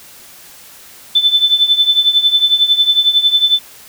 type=tone with tremolo; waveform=sine; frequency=3520 Hz; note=A7; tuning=in tune; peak=-5 dBFS; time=1.15-3.59 s; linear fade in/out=5 ms; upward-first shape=triangle; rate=11 Hz; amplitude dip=85%; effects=white hiss -39 dBFS RMS until 3.88 s